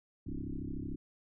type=tone with frequency modulation; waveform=sine; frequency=136.2 Hz; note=C#3; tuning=30 cents flat; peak=-36 dBFS; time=0.26-0.96 s; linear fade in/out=10 ms; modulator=33.4 Hz; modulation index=5.5; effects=none